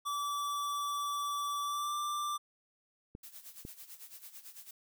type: tone with pitch glide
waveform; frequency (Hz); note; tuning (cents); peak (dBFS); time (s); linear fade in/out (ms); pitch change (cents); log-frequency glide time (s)
square; 1156 to 1180.3; D6 to D6; -28 to +8; -34; 0.05-2.38; 20; +36; 1.62-1.95
type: clicks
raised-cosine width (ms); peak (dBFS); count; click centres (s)
3; -31; 2; 3.151 / 3.651
type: noise with tremolo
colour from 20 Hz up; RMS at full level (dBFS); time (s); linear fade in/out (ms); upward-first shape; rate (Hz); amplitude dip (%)
blue; -48; 3.23-4.71; 5; sine; 9; 75
effects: none